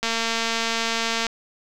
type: click train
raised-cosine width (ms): 0.2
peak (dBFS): -7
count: 283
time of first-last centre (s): 0.03-1.267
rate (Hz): 228
effects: none